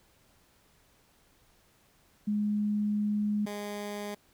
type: tone pair in turn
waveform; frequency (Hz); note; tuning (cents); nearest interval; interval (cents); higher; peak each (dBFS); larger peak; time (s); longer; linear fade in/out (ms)
sine / 15% pulse; 208.6 / 206; G#3 / G#3; +8 / -14; unison; 22; first; -26 / -29; first; 2.27-3.46 / 3.46-4.15; first; 10
effects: pink hiss -65 dBFS RMS until 4.33 s

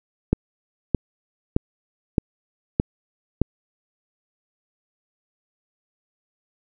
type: click train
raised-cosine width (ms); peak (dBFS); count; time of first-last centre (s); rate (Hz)
3; -4; 6; 0.33-3.416; 1.62
effects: none

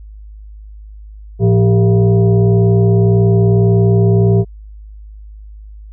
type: tone with frequency modulation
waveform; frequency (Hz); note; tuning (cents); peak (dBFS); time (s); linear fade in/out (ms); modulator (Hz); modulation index
sine; 111.1; A2; +17; -7; 1.39-4.45; 50; 284; 0.98
effects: added 52 Hz sine -31 dBFS peak until 5.92 s

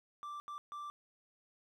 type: tone bursts at uneven times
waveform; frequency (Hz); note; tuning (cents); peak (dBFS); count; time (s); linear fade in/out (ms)
triangle; 1174.7; D6; 0; -40; 3; 0.23-0.4 / 0.48-0.58 / 0.72-0.9; 0
effects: none

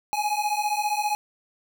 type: beating tone pair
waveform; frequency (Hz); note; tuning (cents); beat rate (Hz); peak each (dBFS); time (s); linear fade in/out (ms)
square; 830.6 / 845.6; G#5 / G#5; 0 / +31; 15; -27; 0.13-1.15; 0
effects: none

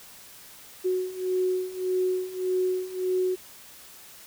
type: beating tone pair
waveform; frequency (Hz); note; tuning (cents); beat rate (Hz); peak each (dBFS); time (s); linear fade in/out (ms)
sine; 367.9 / 369.6; F#4 / F#4; -10 / -2; 1.7; -29 / -26; 0.84-3.36; 20
effects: white hiss -48 dBFS RMS until 4.26 s

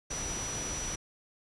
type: tone in noise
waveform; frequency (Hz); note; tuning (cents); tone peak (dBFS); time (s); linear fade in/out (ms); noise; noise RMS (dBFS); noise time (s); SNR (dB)
sine; 5880; F#8; -12; -36; 0.1-0.96; 10; pink; -38; 0.1-0.96; -1
effects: resampled to 24000 Hz

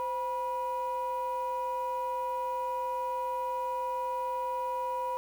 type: tone pair together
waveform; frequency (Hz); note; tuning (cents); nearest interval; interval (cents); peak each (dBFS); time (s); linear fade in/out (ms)
sine; 516.7 / 973; C5 / B5; -22 / -26; major seventh; 1096; -34 / -30; 0-5.17; 0
effects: tanh soft clip ceiling -26 dBFS + 9-bit

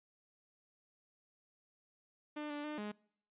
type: tone with pitch steps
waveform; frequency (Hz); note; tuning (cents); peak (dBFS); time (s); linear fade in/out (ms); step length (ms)
sawtooth; 299.4 / 292.8 / 301.2 / 209; D4 / D4 / D4 / G#3; +33 / -5 / +44 / +11; -36; 2.36-2.92; 10; 140
effects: noise-tail reverb RT60 0.6 s tail -24 dB re dry + resampled to 8000 Hz

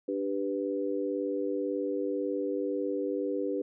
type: chord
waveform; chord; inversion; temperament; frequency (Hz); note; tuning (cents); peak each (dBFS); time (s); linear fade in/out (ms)
sine; G major; second; equal; 293.7 / 392 / 493.9; D4 / G4 / B4; 0 / 0 / 0; -33; 0.08-3.62; 5
effects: none

